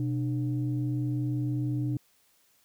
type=tone pair together; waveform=sine; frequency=125.6 / 299.5 Hz; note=B2 / D4; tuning=+30 / +34 cents; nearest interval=octave + minor third; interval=1504 cents; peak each=-27 / -31 dBFS; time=0-1.97 s; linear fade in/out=2 ms; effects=tanh soft clip ceiling -20 dBFS + white hiss -66 dBFS RMS until 2.64 s